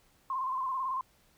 sine tone with vibrato, 1046.5 Hz, C6, in tune, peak -30 dBFS, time 0.3-1.01 s, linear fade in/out 2 ms, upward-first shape square, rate 18 Hz, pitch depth 44 cents each way, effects pink hiss -66 dBFS RMS until 1.37 s

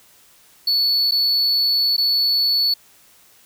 triangle tone with dropouts, 4435 Hz, C#8, in tune, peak -14 dBFS, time 0.67-2.74 s, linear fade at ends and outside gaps 5 ms, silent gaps 1.111-1.119 / 1.966-1.979 s, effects white hiss -52 dBFS RMS until 3.45 s

